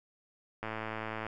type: click train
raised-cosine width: 0.5 ms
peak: -22 dBFS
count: 71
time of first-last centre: 0.63-1.266 s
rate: 110 Hz
effects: none